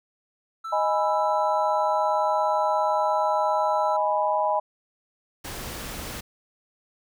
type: tone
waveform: triangle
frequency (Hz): 1325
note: E6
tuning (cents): +9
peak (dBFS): -29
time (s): 0.64-3.97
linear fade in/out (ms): 10
type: chord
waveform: sine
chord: G# minor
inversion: second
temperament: equal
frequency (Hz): 622.3 / 830.6 / 987.8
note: D#5 / G#5 / B5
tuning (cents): 0 / 0 / 0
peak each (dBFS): -25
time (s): 0.72-4.6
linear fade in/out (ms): 10
type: noise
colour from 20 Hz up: pink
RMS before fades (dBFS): -35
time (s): 5.44-6.21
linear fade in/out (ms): 10
effects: none